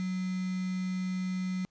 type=tone with quantisation; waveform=sine; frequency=185 Hz; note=F#3; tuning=in tune; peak=-30 dBFS; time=0-1.65 s; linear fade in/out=0 ms; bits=7; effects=pink hiss -75 dBFS RMS until 1.7 s + resampled to 16000 Hz